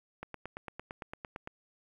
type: click train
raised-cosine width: 0.5 ms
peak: -25 dBFS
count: 12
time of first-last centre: 0.23-1.474 s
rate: 8.84 Hz
effects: 10-bit